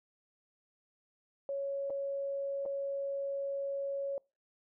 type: tone with dropouts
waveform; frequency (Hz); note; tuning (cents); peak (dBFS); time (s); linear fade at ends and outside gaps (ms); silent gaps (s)
sine; 555; C#5; +2; -33; 1.49-4.18; 1; 1.899-1.904 / 2.654-2.66
effects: noise-tail reverb RT60 0.3 s tail -26 dB re dry